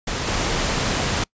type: noise with level steps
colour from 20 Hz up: pink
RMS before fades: -25 / -22 dBFS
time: 0.07-1.24 s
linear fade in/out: 5 ms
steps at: 0.27 s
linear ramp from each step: 2 ms
effects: noise-tail reverb RT60 0.1 s tail -26 dB re dry + resampled to 16000 Hz